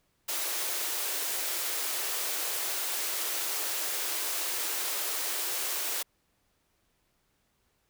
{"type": "high-pass noise", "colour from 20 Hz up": "white", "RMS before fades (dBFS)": -32, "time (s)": [0.28, 6.03], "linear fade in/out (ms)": 10, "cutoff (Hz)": 310, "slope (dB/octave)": 96, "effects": ["pink hiss -73 dBFS RMS until 7.89 s"]}